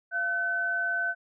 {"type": "tone pair together", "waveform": "sine", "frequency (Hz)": [689.5, 1517], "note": ["F5", "F#6"], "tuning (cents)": [-22, 43], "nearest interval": "octave + major second", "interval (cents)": 1365, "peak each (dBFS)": [-35, -26], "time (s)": [0.11, 1.15], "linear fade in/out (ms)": 50, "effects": []}